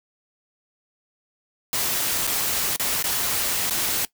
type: noise with dropouts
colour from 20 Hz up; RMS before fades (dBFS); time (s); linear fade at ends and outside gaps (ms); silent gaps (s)
white; -24; 1.73-4.05; 1; 2.269-2.274 / 2.762-2.797 / 3.026-3.04 / 3.698-3.708
effects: noise-tail reverb RT60 0.1 s tail -19 dB re dry